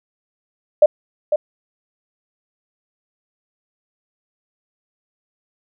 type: tone with echo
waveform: sine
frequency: 602 Hz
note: D5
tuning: 43 cents sharp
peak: -5 dBFS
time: 0.82-0.86 s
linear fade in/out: 5 ms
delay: 500 ms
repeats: 1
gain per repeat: -8 dB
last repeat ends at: 1.36 s
effects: none